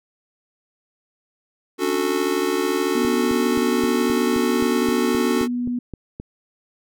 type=chord; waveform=square; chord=D major seventh; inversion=third; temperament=just; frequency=275.3 / 293.7 / 367.1 / 440.5 Hz; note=C#4 / D4 / F#4 / A4; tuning=-12 / 0 / -14 / +2 cents; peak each=-29 / -27 / -23 / -26 dBFS; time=1.78-5.48 s; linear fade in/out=50 ms
type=tone; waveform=sine; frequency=244.4 Hz; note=B3; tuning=18 cents flat; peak=-21 dBFS; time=2.95-5.79 s; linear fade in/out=5 ms
type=click train; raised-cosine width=3 ms; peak=-19 dBFS; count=13; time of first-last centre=3.05-6.2 s; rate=3.81 Hz
effects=none